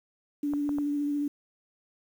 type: tone with vibrato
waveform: sine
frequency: 289.8 Hz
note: D4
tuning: 23 cents flat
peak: -26 dBFS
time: 0.43-1.28 s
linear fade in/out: 5 ms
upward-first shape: sine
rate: 14 Hz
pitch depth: 17 cents each way
type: clicks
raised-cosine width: 1 ms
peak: -24 dBFS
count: 3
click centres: 0.536 / 0.692 / 0.785 s
effects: 9-bit